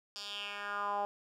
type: tone with band-pass filter sweep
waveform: 10% pulse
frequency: 203.8 Hz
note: G#3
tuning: 32 cents flat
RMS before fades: -38 dBFS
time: 0.16-1.05 s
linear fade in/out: 0 ms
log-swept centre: 4900 to 740 Hz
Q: 3.6
effects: none